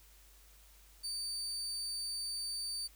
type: tone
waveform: 30% pulse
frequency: 4600 Hz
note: D8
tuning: 37 cents flat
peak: -34 dBFS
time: 1.03-2.88 s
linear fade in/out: 20 ms
effects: added 50 Hz sine -60 dBFS peak until 2.95 s + white hiss -63 dBFS RMS until 2.95 s